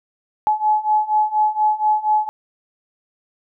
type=beating tone pair; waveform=sine; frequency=851 / 855.2 Hz; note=G#5 / A5; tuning=+42 / -49 cents; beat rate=4.2 Hz; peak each=-19 / -17 dBFS; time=0.47-2.29 s; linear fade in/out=0 ms; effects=none